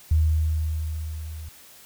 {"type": "tone with level ramp", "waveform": "sine", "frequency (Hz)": 78.4, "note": "D#2", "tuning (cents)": 14, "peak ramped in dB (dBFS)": [-15, -34], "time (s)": [0.11, 1.49], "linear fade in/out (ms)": 5, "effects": ["white hiss -49 dBFS RMS until 1.85 s"]}